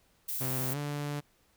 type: noise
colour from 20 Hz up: violet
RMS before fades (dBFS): -35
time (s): 0.28-0.74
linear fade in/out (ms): 10
type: tone with pitch glide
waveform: sawtooth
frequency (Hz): 129.8 to 145.7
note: C3 to D3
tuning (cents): -13 to -13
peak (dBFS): -29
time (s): 0.4-1.21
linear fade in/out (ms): 20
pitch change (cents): +200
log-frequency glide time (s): 0.7-0.77
effects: pink hiss -68 dBFS RMS until 1.56 s